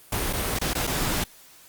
pink noise with dropouts, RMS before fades -26 dBFS, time 0.12-1.24 s, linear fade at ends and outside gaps 5 ms, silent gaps 0.329-0.333 / 0.589-0.613 / 0.734-0.75 / 0.87-0.874 s, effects white hiss -51 dBFS RMS until 1.68 s + Opus 32 kbps

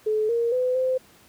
sine tone with pitch steps, 430.4 / 467.4 / 505 / 516 Hz, A4 / A#4 / B4 / C5, -38 / +5 / +39 / -24 cents, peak -20 dBFS, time 0.06-0.98 s, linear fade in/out 10 ms, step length 230 ms, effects pink hiss -54 dBFS RMS until 1.28 s + high-pass 80 Hz 12 dB/octave

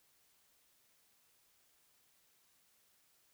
silence, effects white hiss -72 dBFS RMS until 3.33 s

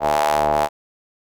sawtooth ring-modulated tone, 75.1 Hz, D2, 39 cents sharp, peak -9 dBFS, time 0-0.69 s, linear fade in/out 50 ms, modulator 750 Hz, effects none

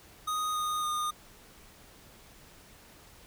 square tone with pitch steps, 1244.5 / 1233.1 / 1221.7 Hz, D#6 / D#6 / D#6, 0 / -16 / -32 cents, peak -30 dBFS, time 0.27-1.11 s, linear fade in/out 10 ms, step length 280 ms, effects pink hiss -55 dBFS RMS until 3.26 s

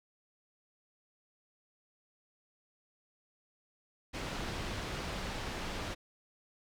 pink low-pass noise, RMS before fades -39 dBFS, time 4.13-5.95 s, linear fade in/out 20 ms, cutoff 4900 Hz, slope 12 dB/octave, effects none

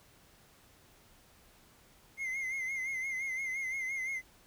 triangle tone with vibrato, 2100 Hz, C7, 6 cents sharp, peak -32 dBFS, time 2.17-4.22 s, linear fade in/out 50 ms, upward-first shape sine, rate 5.8 Hz, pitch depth 57 cents each way, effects pink hiss -62 dBFS RMS until 4.46 s

